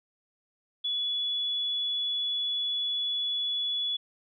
sine tone, 3412 Hz, G#7, 46 cents sharp, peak -27 dBFS, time 0.84-3.97 s, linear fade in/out 10 ms, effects none

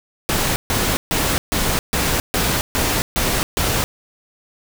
pink noise bursts, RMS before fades -19 dBFS, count 9, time 0.29-3.84 s, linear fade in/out 0 ms, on 270 ms, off 140 ms, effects none

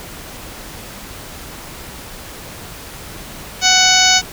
harmonic tone, 744 Hz, F#5, 9 cents sharp, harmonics 1 / 2 / 3 / 4 / 5 / 6 / 7 / 8 / 9, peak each -18 / -18 / -18 / -18 / -18 / -18 / -18 / -18 / -18 dBFS, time 3.61-4.22 s, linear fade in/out 50 ms, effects pink hiss -33 dBFS RMS until 4.32 s

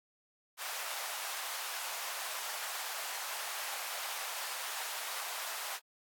pink high-pass noise, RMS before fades -40 dBFS, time 0.57-5.8 s, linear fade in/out 50 ms, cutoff 720 Hz, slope 24 dB/octave, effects AAC 64 kbps

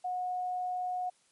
sine tone, 728 Hz, F#5, 28 cents flat, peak -31 dBFS, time 0.04-1.1 s, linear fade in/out 10 ms, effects white hiss -68 dBFS RMS until 1.31 s + MP3 48 kbps

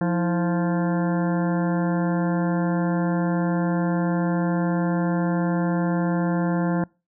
harmonic tone with a mistuned harmonic, 174.61 Hz, F3, in tune, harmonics 1 / 2 / 3 / 4 / 5 / 6 / 8 / 9 / 10, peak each -21 / -27 / -31 / -33 / -35 / -37 / -39 / -40 / -41 dBFS, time 0.01-6.84 s, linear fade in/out 2 ms, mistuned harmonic 2, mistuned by -110 cents, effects noise-tail reverb RT60 0.3 s tail -26 dB re dry

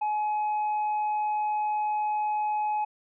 triangle tone, 846 Hz, G#5, 32 cents sharp, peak -23 dBFS, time 0.01-2.85 s, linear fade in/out 10 ms, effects resampled to 8000 Hz

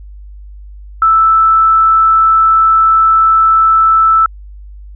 sine tone, 1318.5 Hz, E6, in tune, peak -5 dBFS, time 1.02-4.26 s, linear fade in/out 2 ms, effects added 50 Hz sine -29 dBFS peak until 4.95 s

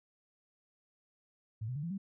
sine tone with pitch steps, 109.4 / 126.4 / 146.03 / 168.72 / 194.93 Hz, A2 / B2 / D3 / E3 / G3, -9 / +41 / -9 / +41 / -9 cents, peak -35 dBFS, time 1.61-1.98 s, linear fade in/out 10 ms, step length 74 ms, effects none

